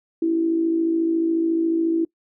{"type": "tone with amplitude modulation", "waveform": "sine", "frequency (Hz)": 329.6, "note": "E4", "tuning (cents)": 0, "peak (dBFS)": -15, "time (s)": [0.22, 2.05], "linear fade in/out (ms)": 5, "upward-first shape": "sine", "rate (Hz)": 54.1, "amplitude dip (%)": 50, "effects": ["noise-tail reverb RT60 0.1 s tail -22 dB re dry"]}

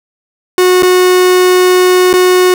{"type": "tone with dropouts", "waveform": "45% pulse", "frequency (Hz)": 365.3, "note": "F#4", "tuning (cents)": -22, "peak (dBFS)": -5, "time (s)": [0.58, 2.54], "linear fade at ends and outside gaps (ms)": 1, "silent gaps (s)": [[0.824, 0.831], [2.13, 2.138]], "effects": []}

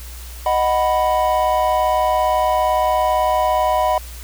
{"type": "chord", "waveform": "triangle", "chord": "B major", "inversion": "first", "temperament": "equal", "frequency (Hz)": [622.3, 740, 987.8], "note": ["D#5", "F#5", "B5"], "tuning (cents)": [0, 0, 0], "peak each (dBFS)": -17, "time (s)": [0.46, 3.98], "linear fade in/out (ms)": 2, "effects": ["added 60 Hz sine -32 dBFS peak until 4.23 s", "white hiss -39 dBFS RMS until 4.23 s"]}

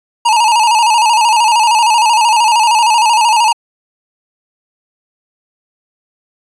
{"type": "tone with vibrato", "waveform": "square", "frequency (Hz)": 903, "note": "A5", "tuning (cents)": 45, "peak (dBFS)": -8, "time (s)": [0.25, 3.53], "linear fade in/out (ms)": 10, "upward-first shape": "square", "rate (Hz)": 13, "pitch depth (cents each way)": 79, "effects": ["resampled to 24000 Hz"]}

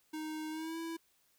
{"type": "tone with pitch glide", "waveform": "square", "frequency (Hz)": [311.1, 329.6], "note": ["D#4", "E4"], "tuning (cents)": [0, 0], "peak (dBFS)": -39, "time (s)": [0.13, 0.97], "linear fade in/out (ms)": 10, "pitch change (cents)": 100, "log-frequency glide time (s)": [0.5, 0.78], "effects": ["white hiss -72 dBFS RMS until 1.38 s"]}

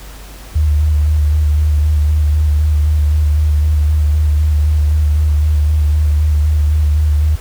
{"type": "tone with vibrato", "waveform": "sine", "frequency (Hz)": 75.5, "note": "D2", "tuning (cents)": 48, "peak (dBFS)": -9, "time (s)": [0.55, 7.36], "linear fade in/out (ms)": 10, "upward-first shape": "square", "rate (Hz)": 3.9, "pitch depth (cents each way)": 24, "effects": ["added 50 Hz sine -32 dBFS peak until 7.4 s", "pink hiss -37 dBFS RMS until 7.4 s"]}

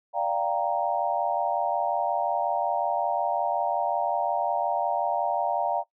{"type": "chord", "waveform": "sine", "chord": "G minor seventh", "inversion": "second", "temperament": "equal", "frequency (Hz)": [587.3, 698.5, 784, 932.3], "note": ["D5", "F5", "G5", "Bb5"], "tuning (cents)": [0, 0, 0, 0], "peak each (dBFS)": [-30, -28, -29, -29], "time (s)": [0.13, 5.84], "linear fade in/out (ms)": 50, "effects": ["noise-tail reverb RT60 0.1 s tail -18 dB re dry"]}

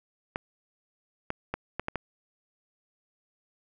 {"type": "clicks", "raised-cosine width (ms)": 0.5, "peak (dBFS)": -15, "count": 6, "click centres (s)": [0.359, 1.304, 1.54, 1.796, 1.884, 1.957], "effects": []}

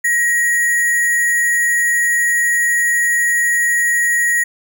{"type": "tone with sample-and-hold", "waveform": "sine", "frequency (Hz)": 1896, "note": "A#6", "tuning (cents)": 29, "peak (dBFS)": -12, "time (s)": [0.04, 4.44], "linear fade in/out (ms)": 10, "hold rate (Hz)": 8820, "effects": []}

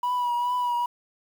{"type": "tone with vibrato", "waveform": "sine", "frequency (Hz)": 975, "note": "B5", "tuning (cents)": -23, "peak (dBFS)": -20, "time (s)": [0.03, 0.86], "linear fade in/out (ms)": 5, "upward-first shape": "triangle", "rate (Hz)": 2.4, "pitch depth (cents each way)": 36, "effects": ["tanh soft clip ceiling -22 dBFS", "8-bit"]}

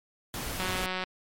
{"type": "noise", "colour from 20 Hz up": "pink", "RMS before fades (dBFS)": -35, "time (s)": [0.34, 0.86], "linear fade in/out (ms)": 0}
{"type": "click train", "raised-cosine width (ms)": 0.3, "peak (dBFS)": -16, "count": 82, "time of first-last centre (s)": [0.6, 1.038], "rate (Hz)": 185}
{"effects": ["MP3 64 kbps"]}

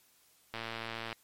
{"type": "click train", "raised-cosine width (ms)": 0.3, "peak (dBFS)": -22, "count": 68, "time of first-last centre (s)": [0.54, 1.128], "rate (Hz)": 114, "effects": ["white hiss -66 dBFS RMS until 1.23 s", "MP3 64 kbps"]}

